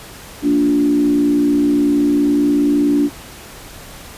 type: tone with frequency modulation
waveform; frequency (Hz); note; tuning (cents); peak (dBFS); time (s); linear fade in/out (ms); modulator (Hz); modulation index
sine; 290.4; D4; -19; -11; 0.42-3.1; 50; 60.4; 0.65
effects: pink hiss -36 dBFS RMS until 4.17 s + resampled to 32000 Hz